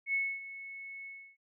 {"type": "tone with ADSR envelope", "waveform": "sine", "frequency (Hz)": 2200, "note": "C#7", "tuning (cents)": -14, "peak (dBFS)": -27, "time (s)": [0.06, 1.37], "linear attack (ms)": 78, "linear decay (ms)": 260, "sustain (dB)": -15, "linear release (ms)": 310, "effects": []}